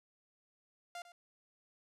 sawtooth tone with echo, 698.5 Hz, F5, in tune, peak -39 dBFS, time 0.95-1.02 s, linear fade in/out 2 ms, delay 100 ms, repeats 1, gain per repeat -13 dB, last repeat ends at 1.12 s, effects low-pass 10000 Hz 12 dB/octave

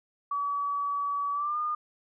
sine tone with pitch glide, 1141 to 1215.9 Hz, C#6 to D#6, +50 to -40 cents, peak -27 dBFS, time 0.31-1.75 s, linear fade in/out 5 ms, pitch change +110 cents, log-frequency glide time 1.33-1.58 s, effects none

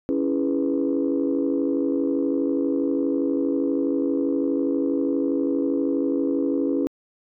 sine chord, C# minor seventh, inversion none, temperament equal, 277.2 / 329.6 / 415.3 / 493.9 Hz, C#4 / E4 / G#4 / B4, 0 / 0 / 0 / 0 cents, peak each -22 / -25 / -28 / -28 dBFS, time 0.09-6.87 s, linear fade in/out 0 ms, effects tanh soft clip ceiling -12 dBFS

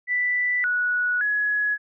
sine tone with pitch steps, 1978 / 1467 / 1683 Hz, B6 / F#6 / G#6, +2 / -15 / +23 cents, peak -20 dBFS, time 0.07-1.78 s, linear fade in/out 50 ms, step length 570 ms, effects none

